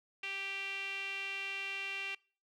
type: tone with band-pass filter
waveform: sawtooth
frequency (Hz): 392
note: G4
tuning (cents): 0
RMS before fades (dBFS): -40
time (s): 0.23-2.15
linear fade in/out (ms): 5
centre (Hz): 2600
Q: 7.1
effects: noise-tail reverb RT60 0.4 s tail -24 dB re dry